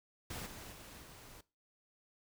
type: noise with level steps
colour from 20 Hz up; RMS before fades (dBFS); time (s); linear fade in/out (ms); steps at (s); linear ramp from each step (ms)
pink; -44 / -50 / -53 / -55; 0.3-1.41; 5; 0.46 / 0.72 / 1.01; 5
effects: noise-tail reverb RT60 0.3 s tail -20 dB re dry